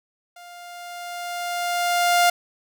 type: tone with level ramp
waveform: sawtooth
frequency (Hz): 702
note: F5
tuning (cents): +9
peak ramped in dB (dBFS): -38 to -10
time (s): 0.36-2.3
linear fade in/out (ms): 5
effects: none